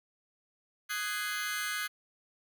sawtooth chord, Ab dominant seventh, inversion second, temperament just, 1245.9 / 1495.1 / 1661.2 / 2077 Hz, Eb6 / Gb6 / Ab6 / C7, +2 / +18 / 0 / -13 cents, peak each -36 / -34 / -34 / -35 dBFS, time 0.89-1.88 s, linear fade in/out 20 ms, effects none

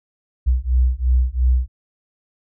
sine beating tone pair, 61.3 / 64.2 Hz, B1 / C2, -12 / -32 cents, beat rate 2.9 Hz, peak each -17 dBFS, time 0.46-1.68 s, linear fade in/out 20 ms, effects none

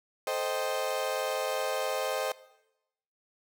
35% pulse chord, A half-diminished seventh, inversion none, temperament equal, 440 / 523.3 / 622.3 / 784 Hz, A4 / C5 / Eb5 / G5, 0 / 0 / 0 / 0 cents, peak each -36 / -31 / -32 / -35 dBFS, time 0.27-2.32 s, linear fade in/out 2 ms, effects noise-tail reverb RT60 0.9 s tail -19 dB re dry

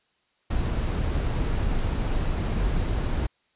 brown noise, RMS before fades -25 dBFS, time 0.5-3.27 s, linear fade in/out 10 ms, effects white hiss -69 dBFS RMS until 3.55 s + resampled to 8000 Hz

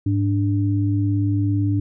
sine tone pair together, 103.59 / 293 Hz, G#2 / D4, -4 / -4 cents, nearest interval octave + tritone, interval 1800 cents, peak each -18 / -22 dBFS, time 0.06-1.8 s, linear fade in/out 5 ms, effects none

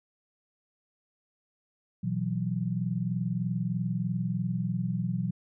sine chord, B suspended fourth, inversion none, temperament equal with one note detuned, 121.7 / 164.81 / 185 Hz, B2 / E3 / F#3, -25 / 0 / 0 cents, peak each -32 / -32 / -31 dBFS, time 2.03-5.31 s, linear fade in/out 10 ms, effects none

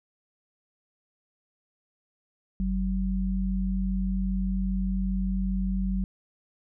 sine tone pair together, 47.5 / 190 Hz, F#1 / F#3, +46 / +46 cents, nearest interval 2 octaves, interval 2400 cents, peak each -27 dBFS, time 2.6-6.04 s, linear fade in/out 0 ms, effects none

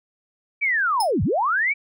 sine linear two-way sweep, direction down then up, 2349 to 69.3 to 2349 Hz, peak -18 dBFS, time 0.61-1.74 s, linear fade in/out 20 ms, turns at 1.23 s
25% pulse tone with exponential decay, 5190 Hz, E8, 28 cents flat, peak -16 dBFS, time 1-1.11 s, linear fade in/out 5 ms, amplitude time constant 23 ms
effects none

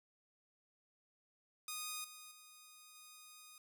5% pulse tone with level steps, 1238 Hz, D#6, 9 cents flat, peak -30 / -41 / -46 / -44 dBFS, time 1.68-3.58 s, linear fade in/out 2 ms, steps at 2.04 / 2.31 / 2.95 s, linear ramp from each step 5 ms, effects none

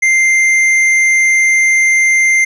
sine tone with hard clipping, 2093 Hz, C7, in tune, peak -9 dBFS, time 0.02-2.45 s, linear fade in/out 10 ms, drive 7 dB, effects none

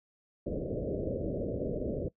white low-pass noise, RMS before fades -34 dBFS, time 0.46-2.09 s, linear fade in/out 10 ms, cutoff 610 Hz, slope 96 dB/octave, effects noise-tail reverb RT60 0.1 s tail -20 dB re dry

